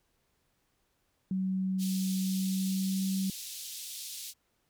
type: tone with pitch glide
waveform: sine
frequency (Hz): 188.7 to 191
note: F#3 to G3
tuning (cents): +34 to -45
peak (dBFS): -28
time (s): 1.31-3.3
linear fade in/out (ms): 2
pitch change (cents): +21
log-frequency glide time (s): 2.18-3.06
type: band-pass noise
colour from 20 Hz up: pink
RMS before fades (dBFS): -42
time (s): 1.78-4.34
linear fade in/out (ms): 50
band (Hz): 3500 to 16000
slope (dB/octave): 24
effects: pink hiss -75 dBFS RMS until 4.69 s